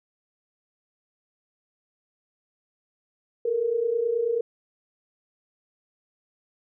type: tone pair together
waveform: sine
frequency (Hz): 442.2 / 471.5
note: A4 / A#4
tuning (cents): +9 / +20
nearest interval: minor second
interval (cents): 111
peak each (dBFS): -28 / -23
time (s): 3.45-4.41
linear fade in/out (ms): 5
effects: none